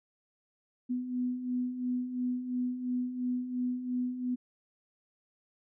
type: beating tone pair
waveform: sine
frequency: 246.9 / 249.8 Hz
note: B3 / B3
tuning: 0 / +20 cents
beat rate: 2.9 Hz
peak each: -38 / -31 dBFS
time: 0.89-4.36 s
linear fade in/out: 20 ms
effects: none